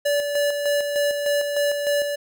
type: tone with tremolo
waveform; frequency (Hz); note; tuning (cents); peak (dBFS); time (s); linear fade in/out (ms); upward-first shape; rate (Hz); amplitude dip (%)
square; 578; D5; -28; -19; 0.05-2.16; 10; square; 3.3; 45
effects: none